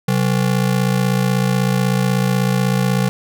square ring-modulated tone, 159.5 Hz, D#3, 43 cents sharp, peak -12 dBFS, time 0.08-3.09 s, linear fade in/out 0 ms, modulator 28.1 Hz, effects none

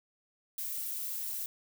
violet noise, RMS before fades -37 dBFS, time 0.58-1.46 s, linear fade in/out 2 ms, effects none

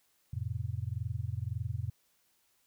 sine chord, F major, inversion none, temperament just, 87.31 / 109.13 / 130.96 Hz, F2 / A2 / C3, 0 / -14 / +2 cents, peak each -38 / -36 / -39 dBFS, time 0.33-1.9 s, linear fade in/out 5 ms, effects white hiss -72 dBFS RMS until 2.66 s

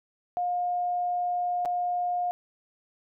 sine tone with dropouts, 712 Hz, F5, 33 cents sharp, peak -25 dBFS, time 0.37-2.31 s, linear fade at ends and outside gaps 0 ms, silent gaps 1.651-1.657 s, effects none

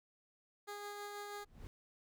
15% pulse tone with tremolo, 410.5 Hz, G#4, 20 cents flat, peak -37 dBFS, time 0.67-1.45 s, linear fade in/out 20 ms, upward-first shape sine, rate 6.2 Hz, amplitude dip 25%
brown noise with exponential growth, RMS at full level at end -45 dBFS, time 1.31-1.67 s, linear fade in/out 0 ms, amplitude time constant 77 ms
effects none

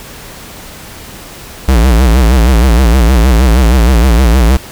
square tone with vibrato, 60.5 Hz, B1, 35 cents flat, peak -5 dBFS, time 1.68-4.57 s, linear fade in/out 5 ms, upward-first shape sine, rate 6.4 Hz, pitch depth 180 cents each way, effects pink hiss -30 dBFS RMS until 4.71 s

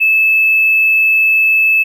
triangle tone with hard clipping, 2613 Hz, E7, 16 cents flat, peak -8 dBFS, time 0-1.84 s, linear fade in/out 20 ms, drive 3 dB, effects none

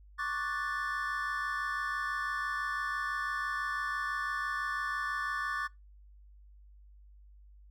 triangle chord, D major seventh, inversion third, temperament equal, 1108.7 / 1174.7 / 1480 / 1760 Hz, C#6 / D6 / F#6 / A6, 0 / 0 / 0 / 0 cents, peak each -37 / -36 / -38 / -34 dBFS, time 0.18-5.68 s, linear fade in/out 20 ms, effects noise-tail reverb RT60 0.2 s tail -23 dB re dry + added 50 Hz sine -53 dBFS peak until 7.7 s

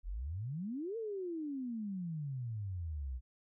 sine exponential two-way sweep, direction up then down, 38.64 to 466.2 to 59.8 Hz, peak -37 dBFS, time 0.03-3.21 s, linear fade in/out 50 ms, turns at 0.97 s, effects none

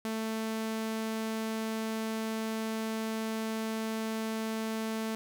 sawtooth tone, 221.4 Hz, A3, 11 cents sharp, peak -28 dBFS, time 0.05-5.15 s, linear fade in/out 0 ms, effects none

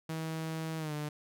sawtooth tone with pitch glide, 160.4 to 149.66 Hz, E3 to D3, -47 to +33 cents, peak -31 dBFS, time 0.09-1.09 s, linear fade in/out 5 ms, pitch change -120 cents, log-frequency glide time 0.78-0.93 s, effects none

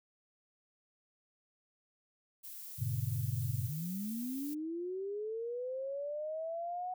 violet noise, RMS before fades -47 dBFS, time 2.43-4.55 s, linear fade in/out 20 ms
sine chord, G diminished, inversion none, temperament just, 98 / 117.6 / 141.12 Hz, G2 / Bb2 / Db3, 0 / +16 / +31 cents, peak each -38 / -35 / -38 dBFS, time 2.78-3.7 s, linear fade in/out 20 ms
sine linear sweep, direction up, 128.4 to 740 Hz, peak -36 dBFS, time 3.61-6.94 s, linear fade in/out 5 ms
effects none

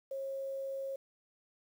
sine tone with quantisation, 542 Hz, C#5, 39 cents flat, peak -36 dBFS, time 0.11-0.96 s, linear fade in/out 5 ms, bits 10, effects none

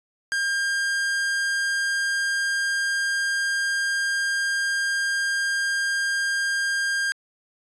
45% pulse tone, 1604 Hz, G6, 39 cents sharp, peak -22 dBFS, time 0.32-7.12 s, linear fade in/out 0 ms, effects resampled to 22050 Hz

